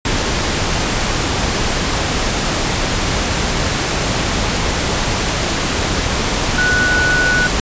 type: tone in noise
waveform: sine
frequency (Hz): 1478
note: F#6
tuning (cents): -2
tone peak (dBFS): -13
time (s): 6.58-7.47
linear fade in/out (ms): 2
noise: pink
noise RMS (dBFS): -17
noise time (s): 0.05-7.6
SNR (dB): +1
effects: resampled to 16000 Hz